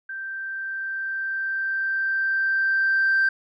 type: tone with level ramp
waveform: sine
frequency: 1567 Hz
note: G6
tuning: 1 cent flat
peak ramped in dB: -30 to -15 dBFS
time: 0.09-3.29 s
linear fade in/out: 5 ms
effects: tanh soft clip ceiling -14 dBFS